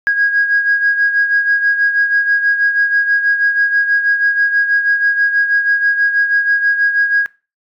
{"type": "beating tone pair", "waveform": "sine", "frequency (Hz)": [1642, 1648.2], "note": ["G#6", "G#6"], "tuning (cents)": [-20, -14], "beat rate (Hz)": 6.2, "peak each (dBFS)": [-11, -18], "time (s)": [0.07, 7.26], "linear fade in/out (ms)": 0, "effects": ["noise-tail reverb RT60 0.3 s tail -20 dB re dry", "tanh soft clip ceiling -4 dBFS"]}